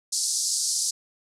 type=band-pass noise; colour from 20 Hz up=pink; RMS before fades=-26 dBFS; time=0.12-0.91 s; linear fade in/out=10 ms; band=4600 to 9900 Hz; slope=48 dB/octave; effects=none